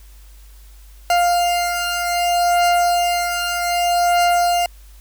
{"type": "beating tone pair", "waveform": "40% pulse", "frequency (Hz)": [700, 700.64], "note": ["F5", "F5"], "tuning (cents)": [4, 5], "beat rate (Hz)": 0.64, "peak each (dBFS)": [-20, -16], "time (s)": [1.1, 4.66], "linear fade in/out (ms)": 2, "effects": ["added 50 Hz sine -40 dBFS peak until 5 s", "white hiss -52 dBFS RMS until 5 s"]}